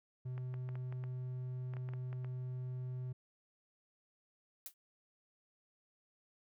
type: tone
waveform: triangle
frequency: 126.9 Hz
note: B2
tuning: 47 cents sharp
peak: -37 dBFS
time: 0.25-3.13 s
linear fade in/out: 10 ms
type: clicks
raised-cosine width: 0.5 ms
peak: -37 dBFS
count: 12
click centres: 0.379 / 0.541 / 0.69 / 0.755 / 0.925 / 1.039 / 1.737 / 1.768 / 1.889 / 1.936 / 2.129 / 2.246 s
type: noise with exponential decay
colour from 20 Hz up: blue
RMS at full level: -41 dBFS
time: 4.66-4.74 s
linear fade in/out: 1 ms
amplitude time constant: 17 ms
effects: none